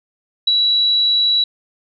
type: tone with ADSR envelope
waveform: sine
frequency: 3917 Hz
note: B7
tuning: 15 cents flat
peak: -9 dBFS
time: 0.47-1.44 s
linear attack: 7 ms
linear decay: 17 ms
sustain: -3 dB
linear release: 4 ms
effects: none